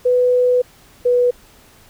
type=tone pair in turn; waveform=sine; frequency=496.8 / 490.8 Hz; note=B4 / B4; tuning=+10 / -11 cents; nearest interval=unison; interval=21 cents; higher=first; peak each=-11 dBFS; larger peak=neither; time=0.05-0.62 / 1.05-1.31 s; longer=first; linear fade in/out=10 ms; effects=pink hiss -48 dBFS RMS until 1.89 s